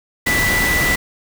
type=tone in noise; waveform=sine; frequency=1975.5 Hz; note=B6; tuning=in tune; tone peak=-16 dBFS; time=0.26-0.96 s; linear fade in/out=10 ms; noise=pink; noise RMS=-20 dBFS; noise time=0.26-0.96 s; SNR=+1 dB; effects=none